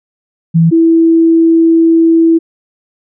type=tone pair in turn; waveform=sine; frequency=164.81 / 329 Hz; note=E3 / E4; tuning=0 / -3 cents; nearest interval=octave; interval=1197 cents; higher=second; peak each=-4 dBFS; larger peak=neither; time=0.54-0.71 / 0.71-2.39 s; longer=second; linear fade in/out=20 ms; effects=none